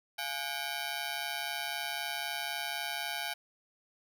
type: ring-modulated tone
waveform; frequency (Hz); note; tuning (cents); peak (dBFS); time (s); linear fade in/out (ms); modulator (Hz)
10% pulse; 768; G5; -36; -23; 0.18-3.34; 10; 71.9
effects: none